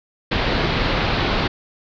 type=low-pass noise; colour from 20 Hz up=pink; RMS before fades=-20 dBFS; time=0.31-1.48 s; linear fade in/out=10 ms; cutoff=4500 Hz; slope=48 dB/octave; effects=none